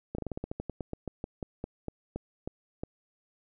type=slowing click train; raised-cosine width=2 ms; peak=-21 dBFS; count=20; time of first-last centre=0.15-2.835 s; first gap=34 ms; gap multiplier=1.14; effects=none